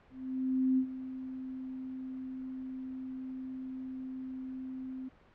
sine tone with ADSR envelope, 260 Hz, C4, 11 cents flat, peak -24 dBFS, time 0.1-5.09 s, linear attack 680 ms, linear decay 79 ms, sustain -14 dB, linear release 11 ms, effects pink hiss -61 dBFS RMS until 5.34 s + low-pass 2000 Hz 12 dB/octave

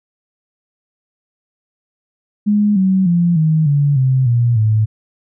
sine tone with pitch steps, 207.7 / 189.36 / 172.65 / 157.41 / 143.51 / 130.84 / 119.29 / 108.76 Hz, G#3 / F#3 / F3 / D#3 / D3 / C3 / A#2 / A2, 0 / +40 / -20 / +20 / -40 / 0 / +40 / -20 cents, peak -10 dBFS, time 2.46-4.86 s, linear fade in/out 20 ms, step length 300 ms, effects none

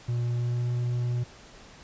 triangle tone with pitch glide, 120 to 121.6 Hz, B2 to B2, -49 to -26 cents, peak -23 dBFS, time 0.08-1.24 s, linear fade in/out 10 ms, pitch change +23 cents, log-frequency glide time 0.27-0.7 s, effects pink hiss -50 dBFS RMS until 1.83 s + resampled to 16000 Hz

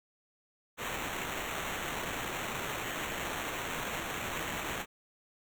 violet noise with sample-and-hold, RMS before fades -37 dBFS, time 0.77-4.86 s, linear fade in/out 50 ms, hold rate 4900 Hz, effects none

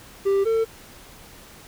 triangle tone pair in turn, 393.7 / 449.5 Hz, G4 / A4, +8 / +37 cents, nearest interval major second, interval 229 cents, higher second, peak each -15 / -16 dBFS, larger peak first, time 0.25-0.45 / 0.45-0.65 s, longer neither, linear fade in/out 20 ms, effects pink hiss -46 dBFS RMS until 1.67 s

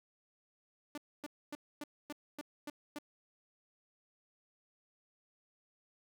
sawtooth tone bursts, 294.4 Hz, D4, 4 cents sharp, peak -37 dBFS, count 8, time 0.95-2.986 s, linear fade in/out 2 ms, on 27 ms, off 260 ms, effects none

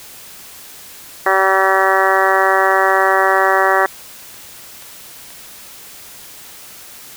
harmonic tone, 191.6 Hz, G3, 39 cents flat, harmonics 2 / 3 / 4 / 5 / 6 / 7 / 8 / 9 / 10, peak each -19 / -19 / -17 / -21 / -18 / -21 / -22 / -20 / -20 dBFS, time 1.26-3.86 s, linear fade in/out 2 ms
click train, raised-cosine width 0.2 ms, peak -22 dBFS, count 7, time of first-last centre 2.42-5.305 s, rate 2.08 Hz
effects white hiss -37 dBFS RMS until 7.16 s

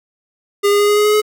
square tone with pitch steps, 405.7 / 408.8 / 411.8 / 414.9 / 418.1 / 421.2 / 424.4 Hz, G#4 / G#4 / G#4 / G#4 / G#4 / G#4 / G#4, -41 / -27 / -15 / -2 / +12 / +24 / +38 cents, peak -11 dBFS, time 0.63-1.218 s, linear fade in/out 20 ms, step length 84 ms, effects none

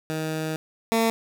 15% pulse tone pair in turn, 157.5 / 226.5 Hz, D#3 / A#3, +21 / -50 cents, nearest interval tritone, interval 629 cents, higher second, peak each -20 / -13 dBFS, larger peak second, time 0.1-0.56 / 0.92-1.1 s, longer first, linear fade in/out 0 ms, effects none

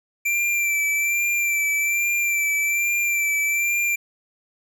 square tone with vibrato, 2349 Hz, D7, in tune, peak -20 dBFS, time 0.25-3.96 s, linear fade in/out 10 ms, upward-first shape sine, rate 1.2 Hz, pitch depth 29 cents each way, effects 9-bit

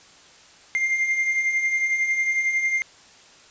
triangle beating tone pair, 2097 / 2108 Hz, C7 / C7, +3 / +12 cents, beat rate 11 Hz, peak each -28 / -19 dBFS, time 0.75-2.82 s, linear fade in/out 0 ms, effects white hiss -50 dBFS RMS until 3.5 s + resampled to 16000 Hz

